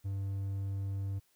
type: tone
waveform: triangle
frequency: 98 Hz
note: G2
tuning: in tune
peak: -31 dBFS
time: 0.04-1.2 s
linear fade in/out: 20 ms
effects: white hiss -71 dBFS RMS until 1.35 s

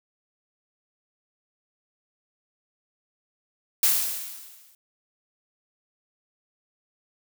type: noise with exponential decay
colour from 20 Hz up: blue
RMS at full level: -18 dBFS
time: 3.83-4.75 s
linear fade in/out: 2 ms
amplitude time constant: 200 ms
effects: none

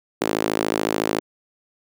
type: tone with high-pass filter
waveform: sawtooth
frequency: 53.8 Hz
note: A1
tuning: 38 cents flat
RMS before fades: -23 dBFS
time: 0.21-1.2 s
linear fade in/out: 5 ms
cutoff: 340 Hz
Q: 1.7
effects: none

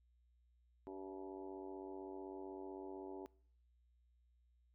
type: harmonic tone with a mistuned harmonic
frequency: 95.8 Hz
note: G2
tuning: 39 cents flat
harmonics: 3 / 4 / 5 / 6 / 7 / 8 / 9 / 10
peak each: -52 / -49 / -60 / -60 / -59 / -65 / -58 / -64 dBFS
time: 0.87-3.26 s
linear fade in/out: 0 ms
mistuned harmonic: 6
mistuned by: +19 cents
effects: noise-tail reverb RT60 0.6 s tail -23 dB re dry + added 60 Hz sine -70 dBFS peak until 4.74 s

